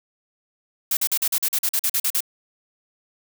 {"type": "noise bursts", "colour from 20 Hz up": "blue", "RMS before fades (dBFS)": -21, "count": 13, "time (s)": [0.91, 2.206], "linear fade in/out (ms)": 5, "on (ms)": 60, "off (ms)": 43, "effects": []}